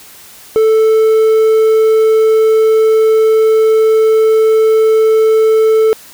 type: tone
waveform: triangle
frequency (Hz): 440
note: A4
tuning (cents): 0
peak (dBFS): -4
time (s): 0.56-5.93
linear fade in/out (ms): 0
effects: white hiss -37 dBFS RMS until 6.13 s